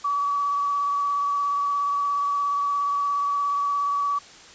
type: tone with vibrato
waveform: sine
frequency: 1141 Hz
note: C#6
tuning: 50 cents sharp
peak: -21 dBFS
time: 0.04-4.19 s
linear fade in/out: 10 ms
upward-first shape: sine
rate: 17 Hz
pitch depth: 15 cents each way
effects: white hiss -46 dBFS RMS until 4.54 s + resampled to 16000 Hz